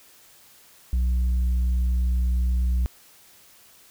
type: tone with tanh clipping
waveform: sine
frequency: 61.6 Hz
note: B1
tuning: 4 cents flat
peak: -20 dBFS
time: 0.93-2.86 s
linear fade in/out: 0 ms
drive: 3 dB
effects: white hiss -53 dBFS RMS until 3.9 s